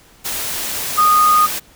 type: tone in noise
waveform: sine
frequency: 1234 Hz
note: D#6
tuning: 15 cents flat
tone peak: -9 dBFS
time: 0.97-1.47 s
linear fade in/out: 20 ms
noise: white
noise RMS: -23 dBFS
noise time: 0.24-1.6 s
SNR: +11 dB
effects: pink hiss -48 dBFS RMS until 1.75 s